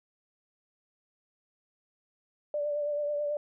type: tone with vibrato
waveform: sine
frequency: 587.3 Hz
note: D5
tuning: in tune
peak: -28 dBFS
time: 2.54-3.37 s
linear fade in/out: 2 ms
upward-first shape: triangle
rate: 9.2 Hz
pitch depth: 33 cents each way
effects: none